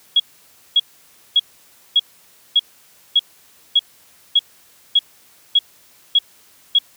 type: tone bursts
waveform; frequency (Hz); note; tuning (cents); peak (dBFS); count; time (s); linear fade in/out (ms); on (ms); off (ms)
sine; 3322; G#7; 0; -9; 12; 0.16-6.788; 5; 39; 560
effects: white hiss -51 dBFS RMS until 6.96 s + high-pass 60 Hz 12 dB/octave